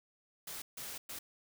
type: noise bursts at uneven times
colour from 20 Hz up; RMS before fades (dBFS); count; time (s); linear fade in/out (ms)
white; -44; 3; 0.47-0.62 / 0.77-0.98 / 1.09-1.19; 5
effects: none